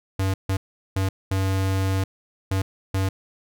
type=tone bursts at uneven times; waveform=square; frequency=95.8 Hz; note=G2; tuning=39 cents flat; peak=-21 dBFS; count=6; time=0.19-0.34 / 0.49-0.57 / 0.96-1.09 / 1.31-2.04 / 2.51-2.62 / 2.94-3.09 s; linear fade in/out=5 ms; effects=none

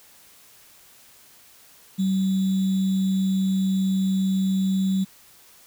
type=tone with sample-and-hold; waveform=sine; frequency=191 Hz; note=G3; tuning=45 cents flat; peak=-19 dBFS; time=1.98-5.05 s; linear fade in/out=20 ms; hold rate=3675 Hz; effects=white hiss -52 dBFS RMS until 5.66 s

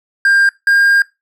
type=tone pair in turn; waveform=triangle; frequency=1599 / 1610.1 Hz; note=G6 / G6; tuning=+34 / +46 cents; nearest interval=unison; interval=12 cents; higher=second; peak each=-6 dBFS; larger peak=neither; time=0.25-0.49 / 0.67-1.02 s; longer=second; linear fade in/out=2 ms; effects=noise-tail reverb RT60 0.2 s tail -20 dB re dry

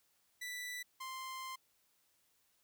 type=tone pair in turn; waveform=sawtooth; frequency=1975.5 / 1046.5 Hz; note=B6 / C6; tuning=0 / 0 cents; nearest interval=major seventh; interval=1100 cents; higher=first; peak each=-38 / -39 dBFS; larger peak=first; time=0.41-0.83 / 1-1.56 s; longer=second; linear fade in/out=10 ms; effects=white hiss -75 dBFS RMS until 2.63 s

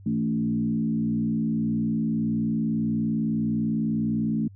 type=tone with frequency modulation; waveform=sine; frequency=219.5 Hz; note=A3; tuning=4 cents flat; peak=-22 dBFS; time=0.06-4.48 s; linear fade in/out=5 ms; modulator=59.9 Hz; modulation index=1; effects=added 98 Hz sine -44 dBFS peak until 4.55 s

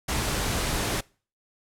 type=noise; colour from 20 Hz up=pink; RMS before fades=-27 dBFS; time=0.08-1.01 s; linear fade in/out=10 ms; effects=noise-tail reverb RT60 0.4 s tail -24 dB re dry + low-pass 12000 Hz 12 dB/octave

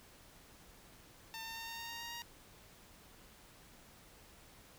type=tone with pitch steps; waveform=10% pulse; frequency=901 / 906.7 / 912.5 / 918.3 / 924.2 / 930.1 / 936 / 942 Hz; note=A5 / A#5 / A#5 / A#5 / A#5 / A#5 / A#5 / A#5; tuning=+41 / -48 / -37 / -26 / -15 / -4 / +7 / +18 cents; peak=-35 dBFS; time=1.34-2.22 s; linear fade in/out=0 ms; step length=110 ms; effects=pink hiss -60 dBFS RMS until 4.78 s

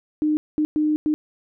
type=tone bursts at uneven times; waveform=sine; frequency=304.5 Hz; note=D#4; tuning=37 cents flat; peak=-17 dBFS; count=4; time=0.22-0.37 / 0.58-0.65 / 0.76-0.96 / 1.06-1.14 s; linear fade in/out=0 ms; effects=none

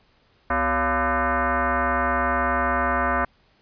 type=tone with frequency modulation; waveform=sine; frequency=249.5 Hz; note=B3; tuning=18 cents sharp; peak=-19 dBFS; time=0.5-3.25 s; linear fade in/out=5 ms; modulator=315 Hz; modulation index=4.7; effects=pink hiss -61 dBFS RMS until 3.61 s + resampled to 11025 Hz

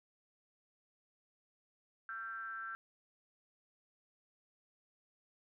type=ring-modulated tone; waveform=triangle; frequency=110.4 Hz; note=A2; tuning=6 cents sharp; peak=-36 dBFS; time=2.09-2.75 s; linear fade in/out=0 ms; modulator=1460 Hz; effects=none

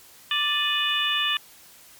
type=harmonic tone with a mistuned harmonic; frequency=587.3 Hz; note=D5; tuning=in tune; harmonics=2 / 3 / 4 / 5 / 6; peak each=-30 / -29 / -29 / -25 / -27 dBFS; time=0.31-1.37 s; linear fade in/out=2 ms; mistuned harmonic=4; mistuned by=+96 cents; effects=white hiss -50 dBFS RMS until 1.99 s + MP3 96 kbps

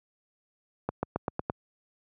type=accelerating click train; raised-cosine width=1 ms; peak=-14 dBFS; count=6; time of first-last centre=0.89-1.499 s; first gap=140 ms; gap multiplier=0.93; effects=high-pass 80 Hz 12 dB/octave

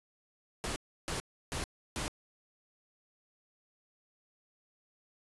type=noise bursts; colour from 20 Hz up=pink; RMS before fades=-36 dBFS; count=4; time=0.64-2.08 s; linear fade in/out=0 ms; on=120 ms; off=320 ms; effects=resampled to 24000 Hz

